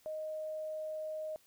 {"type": "tone", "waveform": "sine", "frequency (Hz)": 622.3, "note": "D#5", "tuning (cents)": 0, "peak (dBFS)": -37, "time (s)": [0.06, 1.36], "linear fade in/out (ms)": 0, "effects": ["white hiss -67 dBFS RMS until 1.46 s"]}